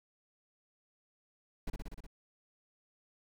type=noise with echo; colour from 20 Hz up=brown; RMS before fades=-34 dBFS; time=1.67-1.7 s; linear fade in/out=5 ms; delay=61 ms; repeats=6; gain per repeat=-2 dB; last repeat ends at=2.066 s; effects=none